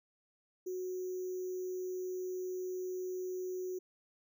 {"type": "tone with sample-and-hold", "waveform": "sine", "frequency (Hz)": 367.4, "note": "F#4", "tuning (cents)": -12, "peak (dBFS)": -36, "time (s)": [0.66, 3.79], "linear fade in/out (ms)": 10, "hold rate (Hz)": 6300, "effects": []}